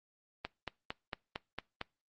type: click train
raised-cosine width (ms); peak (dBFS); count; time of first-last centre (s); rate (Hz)
0.3; -21; 7; 0.45-1.814; 4.4
effects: noise-tail reverb RT60 0.3 s tail -25 dB re dry + Opus 24 kbps